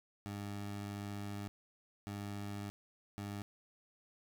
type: tone bursts at uneven times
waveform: 20% pulse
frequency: 101.6 Hz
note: G#2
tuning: 38 cents flat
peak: -36 dBFS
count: 3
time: 0.26-1.48 / 2.07-2.7 / 3.18-3.42 s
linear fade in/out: 0 ms
effects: none